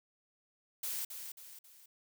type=noise with echo; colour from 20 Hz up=blue; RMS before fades=-38 dBFS; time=0.83-1.05 s; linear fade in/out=5 ms; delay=270 ms; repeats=3; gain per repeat=-7 dB; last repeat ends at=1.86 s; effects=none